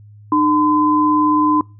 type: tone pair together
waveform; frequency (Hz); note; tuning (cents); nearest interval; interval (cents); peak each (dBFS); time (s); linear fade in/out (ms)
sine; 303 / 1019.2; D#4 / C6; -46 / -46; octave + major sixth; 2100; -14; 0.32-1.61; 2
effects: noise-tail reverb RT60 0.3 s tail -25 dB re dry + added 104 Hz sine -39 dBFS peak until 1.79 s